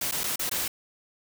white noise with dropouts, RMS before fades -29 dBFS, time 0.01-0.68 s, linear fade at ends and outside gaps 5 ms, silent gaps 0.113-0.121 / 0.235-0.239 / 0.359-0.393 / 0.495-0.513 s, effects none

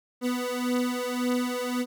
30% pulse beating tone pair, 246.9 / 248.7 Hz, B3 / B3, 0 / +12 cents, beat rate 1.8 Hz, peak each -26 dBFS, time 0.21-1.86 s, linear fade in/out 50 ms, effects none

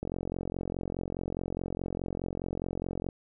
click train, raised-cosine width 2 ms, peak -20 dBFS, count 138, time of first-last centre 0.03-3.088 s, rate 44.8 Hz, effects none

